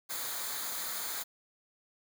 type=noise with comb filter; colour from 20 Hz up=white; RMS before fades=-37 dBFS; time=0.09-1.24 s; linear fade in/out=20 ms; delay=0.36 ms; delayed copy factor=-0.65; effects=none